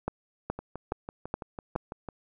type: two click trains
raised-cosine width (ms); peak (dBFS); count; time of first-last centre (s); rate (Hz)
1; -23 / -15; 10 / 5; 0.59-2.088 / 0.08-1.761; 6.01 / 2.38
effects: none